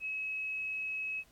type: tone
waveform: sine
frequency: 2567 Hz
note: E7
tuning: 47 cents flat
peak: -34 dBFS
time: 0-1.24 s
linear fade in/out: 50 ms
effects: pink hiss -66 dBFS RMS until 1.31 s + AAC 64 kbps